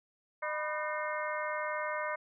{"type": "harmonic tone with a mistuned harmonic", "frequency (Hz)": 304.5, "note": "D#4", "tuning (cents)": -37, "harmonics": [2, 3, 4, 5, 6, 7], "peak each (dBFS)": [-37, -39, -40, -41, -42, -42], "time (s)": [0.42, 2.16], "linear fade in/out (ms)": 10, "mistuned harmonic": 3, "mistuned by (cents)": 130, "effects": []}